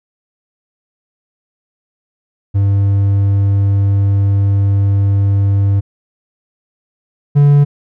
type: tone pair in turn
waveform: triangle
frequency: 99.4 / 143.82 Hz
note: G2 / D3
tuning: +25 / -36 cents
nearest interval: tritone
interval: 639 cents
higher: second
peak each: -7 / -3 dBFS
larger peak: second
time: 2.54-5.81 / 7.35-7.65 s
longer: first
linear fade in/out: 20 ms
effects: none